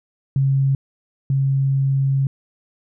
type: tone pair in turn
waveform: sine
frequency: 136.1 / 136.1 Hz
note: C#3 / C#3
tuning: -31 / -31 cents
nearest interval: unison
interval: 0 cents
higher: neither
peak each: -14 / -15 dBFS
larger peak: first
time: 0.36-0.75 / 1.3-2.27 s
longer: second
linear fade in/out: 2 ms
effects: none